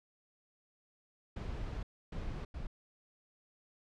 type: noise bursts at uneven times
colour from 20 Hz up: brown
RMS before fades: -40 dBFS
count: 3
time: 1.36-1.83 / 2.12-2.45 / 2.54-2.67 s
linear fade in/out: 5 ms
effects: low-pass 5000 Hz 12 dB/octave